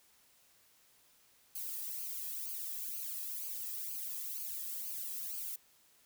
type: noise with flanger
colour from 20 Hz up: violet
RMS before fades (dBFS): -41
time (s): 1.55-5.56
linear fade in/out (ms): 5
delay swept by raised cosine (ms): 0.54 to 1.4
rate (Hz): 2.1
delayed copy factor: -0.85
effects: white hiss -67 dBFS RMS until 6.05 s